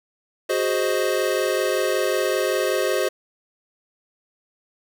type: chord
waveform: square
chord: Ab dominant seventh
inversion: third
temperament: equal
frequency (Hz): 370 / 415.3 / 523.3 / 622.3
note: Gb4 / Ab4 / C5 / Eb5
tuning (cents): 0 / 0 / 0 / 0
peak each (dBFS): -26 / -27 / -25 / -27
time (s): 0.49-3.09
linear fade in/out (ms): 10
effects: none